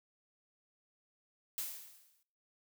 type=noise with exponential decay; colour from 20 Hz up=blue; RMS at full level=-37 dBFS; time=1.58-2.23 s; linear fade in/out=0 ms; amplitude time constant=140 ms; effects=noise-tail reverb RT60 0.6 s tail -22 dB re dry